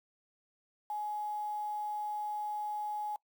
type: tone with quantisation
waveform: sine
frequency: 840 Hz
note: G#5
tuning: 19 cents sharp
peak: -34 dBFS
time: 0.9-3.16 s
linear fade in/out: 2 ms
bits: 9
effects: noise-tail reverb RT60 0.1 s tail -23 dB re dry